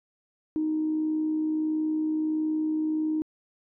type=tone with amplitude modulation; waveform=sine; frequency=311.1 Hz; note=D#4; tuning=in tune; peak=-22 dBFS; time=0.56-3.22 s; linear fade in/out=0 ms; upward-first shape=sine; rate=61.5 Hz; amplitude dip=30%; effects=tanh soft clip ceiling -18 dBFS